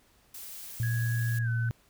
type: noise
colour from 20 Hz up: blue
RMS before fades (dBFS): -43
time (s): 0.34-1.39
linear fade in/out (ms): 5
type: tone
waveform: sine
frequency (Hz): 116.1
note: A#2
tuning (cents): -7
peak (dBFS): -26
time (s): 0.8-1.71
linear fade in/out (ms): 0
type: tone with pitch glide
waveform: sine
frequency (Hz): 1661.2 to 1514.6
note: G#6 to F#6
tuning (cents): 0 to +40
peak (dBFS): -36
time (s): 0.83-1.69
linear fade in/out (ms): 2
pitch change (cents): -160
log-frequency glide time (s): 1.42-1.49
effects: pink hiss -64 dBFS RMS until 1.89 s